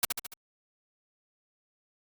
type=noise with echo; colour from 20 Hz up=white; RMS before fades=-24 dBFS; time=0.03-0.05 s; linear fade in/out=2 ms; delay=72 ms; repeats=4; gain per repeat=-5 dB; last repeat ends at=0.338 s; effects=Opus 48 kbps